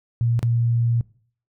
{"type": "tone with dropouts", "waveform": "sine", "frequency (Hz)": 117.5, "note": "A#2", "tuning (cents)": 14, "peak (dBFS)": -17, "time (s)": [0.21, 1.01], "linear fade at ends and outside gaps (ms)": 0, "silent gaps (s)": [0.392, 0.429], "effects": ["noise-tail reverb RT60 0.5 s tail -21 dB re dry"]}